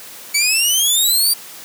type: exponential sweep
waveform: 15% pulse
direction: up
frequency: 2256 to 4758 Hz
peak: -6 dBFS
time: 0.34-1.34 s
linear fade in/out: 10 ms
effects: white hiss -36 dBFS RMS until 1.64 s + high-pass 150 Hz 12 dB/octave